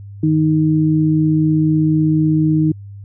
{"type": "tone pair together", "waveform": "sine", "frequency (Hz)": [156, 312], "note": ["D#3", "D#4"], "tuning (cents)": [5, 5], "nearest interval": "octave", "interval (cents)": 1200, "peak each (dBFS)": -14, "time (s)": [0.23, 2.72], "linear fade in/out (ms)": 5, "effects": ["added 100 Hz sine -31 dBFS peak until 3.04 s"]}